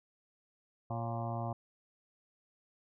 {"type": "harmonic tone with a mistuned harmonic", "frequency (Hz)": 116.54, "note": "A#2", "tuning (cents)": 0, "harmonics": [1, 2, 3, 5, 6, 7, 8, 9, 10], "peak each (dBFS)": [-37, -44, -48, -45, -41, -46, -49, -47, -54], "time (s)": [0.9, 1.53], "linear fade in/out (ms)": 5, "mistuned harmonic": 5, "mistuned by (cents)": -54, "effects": []}